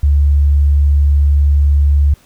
sine tone, 71.8 Hz, D2, 39 cents flat, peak -7 dBFS, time 0.03-2.14 s, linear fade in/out 5 ms, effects pink hiss -49 dBFS RMS until 2.25 s

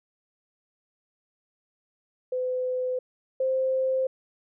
sine tone pair in turn, 507 / 523.4 Hz, B4 / C5, +45 / 0 cents, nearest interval minor second, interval 55 cents, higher second, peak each -25 / -22 dBFS, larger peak second, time 2.32-2.99 / 3.4-4.07 s, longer neither, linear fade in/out 5 ms, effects none

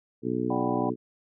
harmonic tone, 61.4 Hz, B1, 9 cents flat, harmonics 2 / 3 / 4 / 5 / 6 / 7, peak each -36 / -36 / -30 / -31 / -33 / -33 dBFS, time 0.22-0.96 s, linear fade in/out 50 ms
sine chord, G major seventh, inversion second, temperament equal with one note detuned, 587.3 / 737.4 / 784 / 987.8 Hz, D5 / F#5 / G5 / B5, 0 / -6 / 0 / 0 cents, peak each -34 dBFS, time 0.5-0.9 s, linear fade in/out 5 ms
effects none

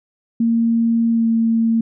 sine tone with pitch glide, 230.2 to 227.3 Hz, A#3 to A#3, -22 to -43 cents, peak -13 dBFS, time 0.4-1.81 s, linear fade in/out 5 ms, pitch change -21 cents, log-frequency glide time 1.11-1.27 s, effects none

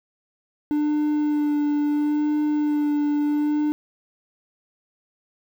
triangle tone with vibrato, 296.6 Hz, D4, 17 cents sharp, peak -17 dBFS, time 0.71-3.72 s, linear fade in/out 0 ms, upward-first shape sine, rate 0.74 Hz, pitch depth 18 cents each way, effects 8-bit

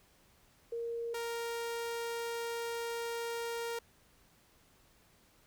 sine / sawtooth tone pair in turn, 466.2 / 466.2 Hz, A#4 / A#4, 0 / 0 cents, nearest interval unison, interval 0 cents, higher neither, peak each -35 / -32 dBFS, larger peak second, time 0.72-1.14 / 1.14-3.79 s, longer second, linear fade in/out 5 ms, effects pink hiss -66 dBFS RMS until 5.46 s

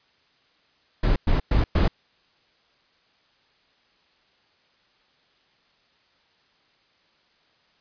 brown noise bursts, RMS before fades -19 dBFS, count 4, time 1.03-1.88 s, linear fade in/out 5 ms, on 130 ms, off 110 ms, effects white hiss -63 dBFS RMS until 7.8 s + resampled to 11025 Hz

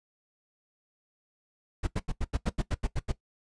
brown noise bursts, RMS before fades -27 dBFS, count 11, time 1.83-3.122 s, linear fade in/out 10 ms, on 42 ms, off 83 ms, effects noise-tail reverb RT60 0.1 s tail -17 dB re dry + resampled to 22050 Hz

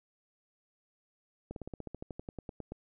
slowing click train, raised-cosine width 2 ms, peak -27 dBFS, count 16, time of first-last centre 1.51-2.72 s, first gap 52 ms, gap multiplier 1.06, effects none

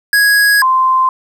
square / sine tone pair in turn, 1661.2 / 1040.2 Hz, G#6 / C6, 0 / -10 cents, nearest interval minor sixth, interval 810 cents, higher first, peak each -8 dBFS, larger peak neither, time 0.13-0.62 / 0.62-1.09 s, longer first, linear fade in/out 2 ms, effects 8-bit

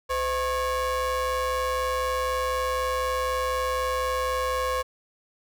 square ring-modulated tone, 287 Hz, D4, 40 cents flat, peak -22 dBFS, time 0.09-4.83 s, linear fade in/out 20 ms, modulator 799 Hz, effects none

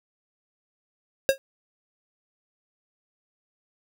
square tone with exponential decay, 541 Hz, C#5, 42 cents flat, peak -13 dBFS, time 1.29-1.38 s, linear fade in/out 0 ms, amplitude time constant 19 ms, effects none

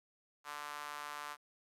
sawtooth tone with high-pass filter, 147.2 Hz, D3, 4 cents sharp, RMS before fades -45 dBFS, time 0.44-1.37 s, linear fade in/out 50 ms, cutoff 1100 Hz, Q 2.5, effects resampled to 32000 Hz + 11-bit

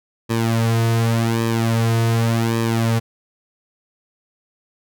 sawtooth tone with flanger, 114.6 Hz, A#2, 29 cents flat, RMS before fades -18 dBFS, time 0.29-3 s, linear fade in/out 20 ms, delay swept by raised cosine 1.4 to 3.7 ms, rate 0.87 Hz, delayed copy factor -0.8, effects none

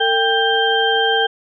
sine tone cluster, 451.3 / 791 / 1579 / 3156 Hz, A4 / G5 / G6 / G7, +44 / +15 / +12 / +11 cents, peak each -19 dBFS, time 0-1.27 s, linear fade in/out 10 ms, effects none

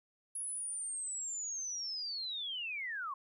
sine linear sweep, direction down, 10560 to 1046.5 Hz, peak -37 dBFS, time 0.35-3.14 s, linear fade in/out 5 ms, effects 13-bit

